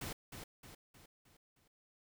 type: noise with echo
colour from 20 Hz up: pink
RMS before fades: -43 dBFS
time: 0.01-0.13 s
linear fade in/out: 5 ms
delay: 310 ms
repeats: 5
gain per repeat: -6 dB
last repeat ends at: 1.68 s
effects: none